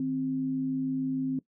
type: tone pair together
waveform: sine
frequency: 156.2 / 263 Hz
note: D#3 / C4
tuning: +7 / +9 cents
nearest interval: major sixth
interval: 902 cents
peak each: -38 / -27 dBFS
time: 0-1.39 s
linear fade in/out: 2 ms
effects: noise-tail reverb RT60 0.1 s tail -19 dB re dry